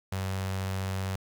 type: tone with notch filter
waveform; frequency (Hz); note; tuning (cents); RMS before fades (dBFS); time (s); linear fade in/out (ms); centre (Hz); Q
sawtooth; 95.4; G2; -47; -32; 0.12-1.16; 5; 300; 1.2
effects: 9-bit